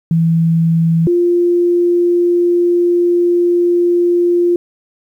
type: tone pair in turn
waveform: sine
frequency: 164.81 / 349.2 Hz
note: E3 / F4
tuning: 0 / 0 cents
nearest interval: octave + minor second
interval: 1300 cents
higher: second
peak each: -9 dBFS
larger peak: neither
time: 0.11-1.07 / 1.07-4.56 s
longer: second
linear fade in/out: 2 ms
effects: 8-bit